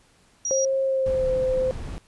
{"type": "tone", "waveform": "sine", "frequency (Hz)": 5740, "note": "F8", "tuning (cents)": 47, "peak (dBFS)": -24, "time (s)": [0.45, 0.65], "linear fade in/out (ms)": 2}
{"type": "tone with pitch glide", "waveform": "sine", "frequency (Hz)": [536, 517.1], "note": ["C5", "C5"], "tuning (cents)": [42, -20], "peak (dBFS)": -20, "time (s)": [0.51, 1.71], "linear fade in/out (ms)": 0, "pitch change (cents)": -62, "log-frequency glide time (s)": [0.84, 1.3]}
{"type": "noise", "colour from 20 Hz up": "brown", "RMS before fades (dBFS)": -33, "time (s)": [1.06, 1.98], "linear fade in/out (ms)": 0}
{"effects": ["pink hiss -59 dBFS RMS until 2.07 s", "resampled to 24000 Hz"]}